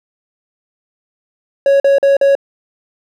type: tone bursts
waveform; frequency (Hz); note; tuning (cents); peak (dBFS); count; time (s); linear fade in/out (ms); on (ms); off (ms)
triangle; 554.4; C#5; 0; -5; 4; 1.66-2.352; 2; 140; 44
effects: none